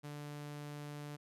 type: tone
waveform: sawtooth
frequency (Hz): 146.83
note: D3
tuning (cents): 0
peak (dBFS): -40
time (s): 0.03-1.17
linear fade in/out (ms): 20
effects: resampled to 32000 Hz